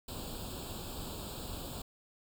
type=noise with comb filter; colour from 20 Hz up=pink; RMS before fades=-42 dBFS; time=0.08-1.82 s; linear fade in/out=5 ms; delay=0.25 ms; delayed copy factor=+0.9; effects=none